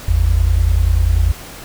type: tone pair together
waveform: sine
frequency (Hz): 52.21 / 82.41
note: G#1 / E2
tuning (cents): +10 / 0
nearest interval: minor sixth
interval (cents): 790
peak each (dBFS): -13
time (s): 0.08-1.32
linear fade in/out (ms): 5
effects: pink hiss -34 dBFS RMS until 1.64 s